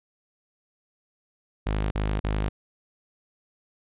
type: tone bursts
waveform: sawtooth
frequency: 51.8 Hz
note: G#1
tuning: 4 cents flat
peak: -20 dBFS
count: 3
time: 1.66-2.49 s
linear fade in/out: 10 ms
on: 250 ms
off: 40 ms
effects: resampled to 8000 Hz